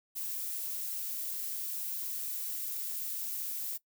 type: noise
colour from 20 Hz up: violet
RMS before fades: -37 dBFS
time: 0.15-3.78 s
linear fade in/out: 20 ms
effects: noise-tail reverb RT60 0.1 s tail -20 dB re dry